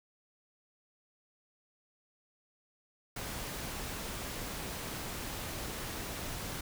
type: noise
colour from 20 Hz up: pink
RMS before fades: -40 dBFS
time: 3.16-6.61 s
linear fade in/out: 5 ms
effects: none